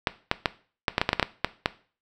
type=clicks; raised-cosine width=0.3 ms; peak=-4 dBFS; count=12; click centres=0.072 / 0.314 / 0.458 / 0.882 / 0.981 / 1.015 / 1.091 / 1.131 / 1.197 / 1.228 / 1.446 / 1.659 s; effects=noise-tail reverb RT60 0.4 s tail -17 dB re dry

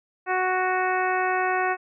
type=harmonic tone; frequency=370 Hz; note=F#4; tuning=in tune; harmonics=1 / 2 / 3 / 4 / 5 / 6 / 7; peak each=-28 / -25 / -29 / -29 / -30 / -36 / -36 dBFS; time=0.26-1.77 s; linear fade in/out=50 ms; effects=none

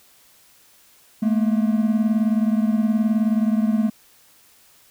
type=beating tone pair; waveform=triangle; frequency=214.7 / 233.7 Hz; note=A3 / A#3; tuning=-42 / +5 cents; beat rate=19 Hz; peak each=-16 / -20 dBFS; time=1.22-3.9 s; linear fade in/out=10 ms; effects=white hiss -54 dBFS RMS until 4.9 s

